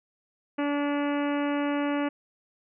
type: harmonic tone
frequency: 288.3 Hz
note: D4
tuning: 32 cents flat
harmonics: 1 / 2 / 3 / 4 / 5 / 6 / 7 / 8 / 9 / 10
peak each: -26 / -32 / -36 / -38 / -40 / -42 / -43 / -44 / -45 / -46 dBFS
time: 0.58-2.09 s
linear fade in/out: 10 ms
effects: none